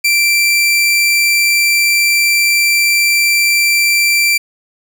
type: tone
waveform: sawtooth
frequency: 2349 Hz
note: D7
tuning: in tune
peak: -6 dBFS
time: 0.04-4.38 s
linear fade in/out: 10 ms
effects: none

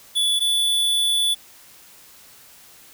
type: tone pair in turn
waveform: square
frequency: 3442 / 3458 Hz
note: A7 / A7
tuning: -39 / -31 cents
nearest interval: unison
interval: 8 cents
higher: second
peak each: -18 dBFS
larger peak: neither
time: 0.15-0.4 / 0.4-1.35 s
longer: second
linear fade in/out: 20 ms
effects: white hiss -48 dBFS RMS until 2.93 s

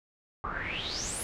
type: noise with low-pass filter sweep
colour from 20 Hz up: pink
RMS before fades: -35 dBFS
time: 0.44-1.23 s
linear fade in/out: 0 ms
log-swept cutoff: 1100 to 11000 Hz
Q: 9.2
effects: none

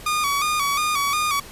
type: tone with vibrato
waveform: sawtooth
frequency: 1174.7 Hz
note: D6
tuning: in tune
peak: -16 dBFS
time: 0.06-1.4 s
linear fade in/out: 5 ms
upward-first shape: square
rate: 2.8 Hz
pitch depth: 65 cents each way
effects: pink hiss -41 dBFS RMS until 1.51 s + resampled to 32000 Hz

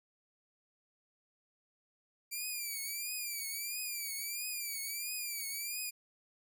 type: tone with vibrato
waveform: 5% pulse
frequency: 2346 Hz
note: D7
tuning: 2 cents flat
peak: -28 dBFS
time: 2.31-5.91 s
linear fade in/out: 20 ms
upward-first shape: triangle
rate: 1.5 Hz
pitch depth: 120 cents each way
effects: none

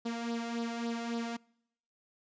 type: tone with flanger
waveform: sawtooth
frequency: 233.1 Hz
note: A#3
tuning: in tune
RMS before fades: -36 dBFS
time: 0.05-1.37 s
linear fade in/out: 10 ms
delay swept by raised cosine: 0.21 to 1.51 ms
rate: 3.6 Hz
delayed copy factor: +0.65
effects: noise-tail reverb RT60 0.8 s tail -26 dB re dry + resampled to 16000 Hz

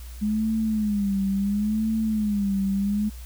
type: tone with vibrato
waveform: sine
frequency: 207.7 Hz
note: G#3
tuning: in tune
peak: -21 dBFS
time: 0.21-3.1 s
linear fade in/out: 20 ms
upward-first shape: sine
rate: 0.72 Hz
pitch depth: 110 cents each way
effects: added 60 Hz sine -36 dBFS peak until 3.25 s + white hiss -49 dBFS RMS until 3.25 s

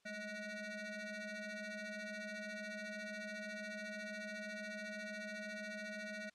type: ring-modulated tone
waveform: 20% pulse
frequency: 417.2 Hz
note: G#4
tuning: 8 cents sharp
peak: -36 dBFS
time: 0.05-6.3 s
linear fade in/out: 10 ms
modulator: 1050 Hz
effects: white hiss -75 dBFS RMS until 6.34 s + low-pass 6000 Hz 12 dB/octave

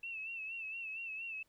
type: tone with vibrato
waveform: sine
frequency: 2656 Hz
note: E7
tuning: 12 cents sharp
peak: -40 dBFS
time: 0.03-1.43 s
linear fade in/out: 5 ms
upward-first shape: sine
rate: 4.3 Hz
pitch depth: 62 cents each way
effects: pink hiss -75 dBFS RMS until 1.48 s

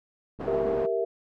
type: click train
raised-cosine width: 3 ms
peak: -31 dBFS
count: 31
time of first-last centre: 0.39-0.817 s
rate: 70.2 Hz
type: band-pass noise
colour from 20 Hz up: pink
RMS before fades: -35 dBFS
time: 0.39-0.87 s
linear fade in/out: 20 ms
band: 250 to 810 Hz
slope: 12 dB/octave
type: chord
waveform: sine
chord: E diminished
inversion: first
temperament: equal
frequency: 392 / 466.2 / 659.3 Hz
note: G4 / Bb4 / E5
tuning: 0 / 0 / 0 cents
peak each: -29 / -27 / -30 dBFS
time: 0.47-1.05 s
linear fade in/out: 10 ms
effects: none

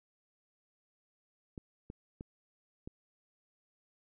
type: clicks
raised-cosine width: 3 ms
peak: -30 dBFS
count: 4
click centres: 1.578 / 1.901 / 2.209 / 2.875 s
effects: none

